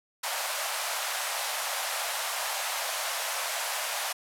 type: band-pass noise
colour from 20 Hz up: pink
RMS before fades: -32 dBFS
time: 0.23-4.13 s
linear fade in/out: 10 ms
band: 590 to 14000 Hz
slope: 48 dB/octave
effects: none